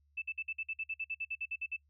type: tone bursts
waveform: sine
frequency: 2637 Hz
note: E7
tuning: in tune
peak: -34 dBFS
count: 16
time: 0.17-1.766 s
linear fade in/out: 10 ms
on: 51 ms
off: 52 ms
effects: noise-tail reverb RT60 0.1 s tail -24 dB re dry + added 72 Hz sine -68 dBFS peak until 1.89 s